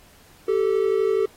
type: tone pair together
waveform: triangle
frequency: 387.9 / 440 Hz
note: G4 / A4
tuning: -18 / 0 cents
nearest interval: major second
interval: 218 cents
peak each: -19 dBFS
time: 0.48-1.26 s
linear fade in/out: 5 ms
effects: pink hiss -53 dBFS RMS until 1.36 s + AAC 48 kbps